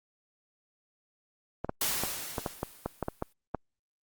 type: clicks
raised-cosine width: 1 ms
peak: -16 dBFS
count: 11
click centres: 1.646 / 1.694 / 2.036 / 2.382 / 2.462 / 2.631 / 2.86 / 3.027 / 3.084 / 3.224 / 3.547 s
type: noise with exponential decay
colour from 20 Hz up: white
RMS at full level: -28 dBFS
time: 1.81-3.33 s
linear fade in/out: 5 ms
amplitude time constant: 330 ms
effects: Opus 32 kbps